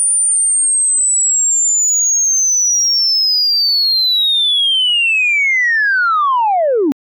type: linear sweep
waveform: sine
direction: down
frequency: 9397 to 256.4 Hz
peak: -9 dBFS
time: 0-6.92 s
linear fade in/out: 0 ms
effects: tanh soft clip ceiling -7 dBFS